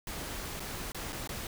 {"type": "noise with dropouts", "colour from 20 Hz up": "pink", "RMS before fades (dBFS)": -39, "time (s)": [0.07, 1.47], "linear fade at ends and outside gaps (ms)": 2, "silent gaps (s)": [[0.597, 0.602], [0.92, 0.946], [1.124, 1.128], [1.275, 1.291]], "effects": []}